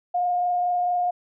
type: tone with frequency modulation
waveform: sine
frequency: 713 Hz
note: F5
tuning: 36 cents sharp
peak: -20 dBFS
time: 0.14-1.11 s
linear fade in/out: 10 ms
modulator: 24.5 Hz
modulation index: 0.32
effects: none